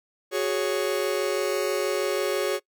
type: chord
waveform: 45% pulse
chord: F# suspended second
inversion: none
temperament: just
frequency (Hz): 370 / 416.2 / 555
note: F#4 / G#4 / C#5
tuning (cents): 0 / +4 / +2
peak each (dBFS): -28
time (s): 0.31-2.6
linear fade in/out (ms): 50
effects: noise-tail reverb RT60 0.1 s tail -23 dB re dry

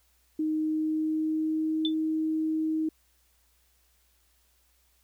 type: tone with pitch glide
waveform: sine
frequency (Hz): 311.1 to 315.3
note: D#4 to D#4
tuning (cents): 0 to +23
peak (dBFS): -25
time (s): 0.39-2.89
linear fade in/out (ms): 5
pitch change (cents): +23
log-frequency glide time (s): 0.55-1.85
type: tone with exponential decay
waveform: sine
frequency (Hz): 3520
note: A7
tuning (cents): 0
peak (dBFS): -23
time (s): 1.85-1.94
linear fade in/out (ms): 1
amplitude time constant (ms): 19
effects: added 60 Hz sine -68 dBFS peak until 5.03 s + white hiss -68 dBFS RMS until 5.03 s

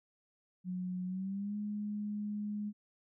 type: tone with pitch glide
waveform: sine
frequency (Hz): 182.3 to 208.2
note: F#3 to G#3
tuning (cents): -25 to +5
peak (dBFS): -35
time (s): 0.64-2.73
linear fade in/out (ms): 50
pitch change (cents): +230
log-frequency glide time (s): 1.06-1.56
effects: none

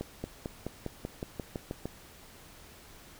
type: accelerating click train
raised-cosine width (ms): 2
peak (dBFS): -21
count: 11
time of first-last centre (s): 0.01-1.856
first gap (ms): 230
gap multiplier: 0.95
effects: pink hiss -53 dBFS RMS until 3.19 s

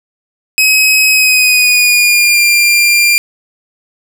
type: tone with pitch glide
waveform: sawtooth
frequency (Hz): 2545 to 2388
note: D#7 to D7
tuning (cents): +39 to +28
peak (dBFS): -3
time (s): 0.58-3.18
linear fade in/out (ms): 0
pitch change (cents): -111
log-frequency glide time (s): 1.1-2.42
effects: none

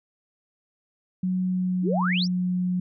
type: tone with pitch glide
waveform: sine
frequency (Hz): 184.2 to 181.04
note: F#3 to F#3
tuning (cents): -7 to -37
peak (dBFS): -22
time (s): 1.23-2.8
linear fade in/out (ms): 5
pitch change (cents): -30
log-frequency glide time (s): 1.41-2.16
type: exponential sweep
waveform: sine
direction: up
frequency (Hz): 265.9 to 5960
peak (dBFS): -24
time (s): 1.82-2.28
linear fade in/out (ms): 50
effects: none

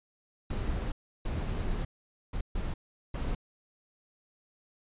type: noise bursts at uneven times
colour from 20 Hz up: brown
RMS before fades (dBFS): -32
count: 5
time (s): 0.5-0.92 / 1.25-1.85 / 2.33-2.41 / 2.55-2.74 / 3.14-3.35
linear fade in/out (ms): 5
effects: resampled to 8000 Hz

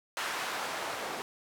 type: noise with band-pass filter sweep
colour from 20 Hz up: white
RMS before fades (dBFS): -36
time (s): 0.17-1.22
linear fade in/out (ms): 0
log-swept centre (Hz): 1200 to 610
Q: 0.86
effects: none

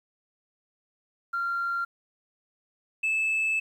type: tone pair in turn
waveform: sine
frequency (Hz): 1383 / 2618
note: F6 / E7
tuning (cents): -17 / -13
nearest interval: major seventh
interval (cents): 1104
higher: second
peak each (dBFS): -25 / -21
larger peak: second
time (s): 1.33-1.85 / 3.03-3.6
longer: second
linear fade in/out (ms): 10
effects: tanh soft clip ceiling -22 dBFS + 10-bit

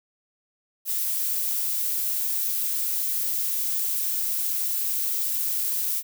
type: noise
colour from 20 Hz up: violet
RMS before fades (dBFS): -26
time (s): 0.85-6.03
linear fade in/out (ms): 50
effects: none

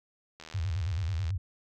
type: click train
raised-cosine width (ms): 0.2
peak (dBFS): -28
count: 73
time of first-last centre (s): 0.4-1.305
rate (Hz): 79.6
type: tone with vibrato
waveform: sine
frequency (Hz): 88.8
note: F2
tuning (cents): +29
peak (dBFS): -28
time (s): 0.54-1.38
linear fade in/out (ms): 10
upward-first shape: square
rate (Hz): 9.2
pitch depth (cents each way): 180
effects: none

